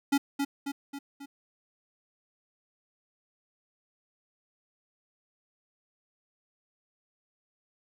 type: tone with echo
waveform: square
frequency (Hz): 280.2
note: C#4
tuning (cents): +19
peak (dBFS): -22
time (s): 0.12-0.18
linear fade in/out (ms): 10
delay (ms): 270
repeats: 4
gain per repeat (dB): -5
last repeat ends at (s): 1.26
effects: none